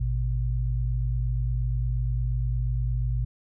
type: tone pair together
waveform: sine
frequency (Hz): 54.28 / 122.8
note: A1 / B2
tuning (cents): -23 / -9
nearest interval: octave + major second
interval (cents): 1414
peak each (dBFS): -25 / -27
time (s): 0-3.25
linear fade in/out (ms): 10
effects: none